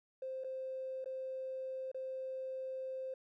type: tone with dropouts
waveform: triangle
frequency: 523.3 Hz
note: C5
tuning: in tune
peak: -35 dBFS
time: 0.22-3.14 s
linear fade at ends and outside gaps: 5 ms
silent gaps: 0.438-0.444 / 1.044-1.058 / 1.916-1.945 s
effects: tanh soft clip ceiling -37 dBFS